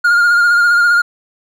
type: tone with vibrato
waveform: triangle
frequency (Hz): 1416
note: F6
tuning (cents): +23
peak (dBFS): -6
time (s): 0.04-1.02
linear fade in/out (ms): 10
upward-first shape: sine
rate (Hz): 15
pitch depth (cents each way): 29
effects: none